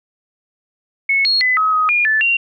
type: tone with pitch steps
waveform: sine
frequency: 2198 / 4300 / 2010 / 1275 / 1257 / 2425 / 1749 / 2759 Hz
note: C#7 / C8 / B6 / D#6 / D#6 / D#7 / A6 / F7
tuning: -15 / +47 / +30 / +42 / +17 / -45 / -11 / -22 cents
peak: -12 dBFS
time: 1.09-2.37 s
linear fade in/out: 5 ms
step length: 160 ms
effects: none